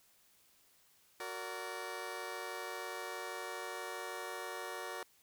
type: chord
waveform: 15% pulse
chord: Gb augmented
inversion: none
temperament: just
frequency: 370 / 462.5 / 578.1 Hz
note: Gb4 / Bb4 / D5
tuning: 0 / -14 / -27 cents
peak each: -39 / -39 / -40 dBFS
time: 1.2-5.03 s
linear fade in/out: 2 ms
effects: white hiss -68 dBFS RMS until 5.22 s